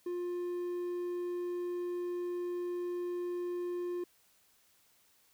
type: tone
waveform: triangle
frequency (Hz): 353.3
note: F4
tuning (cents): +20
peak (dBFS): -32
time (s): 0.06-4.04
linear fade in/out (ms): 5
effects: white hiss -68 dBFS RMS until 5.33 s